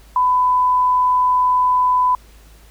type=tone; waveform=sine; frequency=1001 Hz; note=B5; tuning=23 cents sharp; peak=-12 dBFS; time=0.16-2.15 s; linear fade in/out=2 ms; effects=added 53 Hz sine -43 dBFS peak until 2.7 s + pink hiss -50 dBFS RMS until 2.7 s